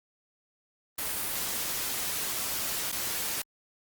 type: noise with dropouts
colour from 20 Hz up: white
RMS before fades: -32 dBFS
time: 0.98-3.42 s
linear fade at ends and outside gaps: 5 ms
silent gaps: 2.917-2.924 s
effects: Opus 32 kbps

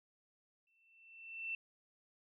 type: tone with exponential growth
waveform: sine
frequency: 2681 Hz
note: E7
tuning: 29 cents sharp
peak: -36 dBFS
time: 0.67-1.55 s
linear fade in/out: 2 ms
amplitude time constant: 190 ms
effects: none

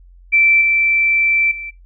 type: tone with level steps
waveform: sine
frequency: 2335 Hz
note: D7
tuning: 11 cents flat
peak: -9 / -12 / -26 dBFS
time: 0.32-1.71 s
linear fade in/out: 20 ms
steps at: 0.61 / 1.51 s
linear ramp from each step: 5 ms
effects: noise-tail reverb RT60 0.2 s tail -23 dB re dry + added 44 Hz sine -41 dBFS peak until 1.85 s

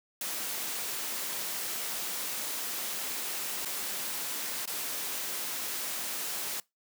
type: noise with dropouts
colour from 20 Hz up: white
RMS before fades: -35 dBFS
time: 0.21-6.6 s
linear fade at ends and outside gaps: 2 ms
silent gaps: 3.65-3.656 / 4.656-4.675 s
effects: noise-tail reverb RT60 0.2 s tail -24 dB re dry + high-pass 200 Hz 12 dB/octave

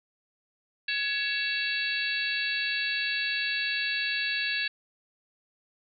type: harmonic tone with a mistuned harmonic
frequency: 560 Hz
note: C#5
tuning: 18 cents sharp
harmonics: 3 / 4 / 5 / 6 / 7 / 8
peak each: -31 / -39 / -31 / -39 / -35 / -36 dBFS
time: 0.88-4.68 s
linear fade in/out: 5 ms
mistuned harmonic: 5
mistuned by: -74 cents
effects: none

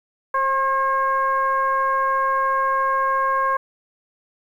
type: tone with frequency modulation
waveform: sine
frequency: 1075 Hz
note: C6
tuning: 47 cents sharp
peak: -17 dBFS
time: 0.34-3.57 s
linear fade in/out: 5 ms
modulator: 541 Hz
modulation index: 0.73
effects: 9-bit

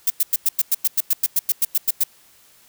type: noise bursts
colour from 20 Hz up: violet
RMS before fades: -17 dBFS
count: 16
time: 0.07-2.037 s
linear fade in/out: 5 ms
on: 32 ms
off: 97 ms
effects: white hiss -53 dBFS RMS until 2.68 s

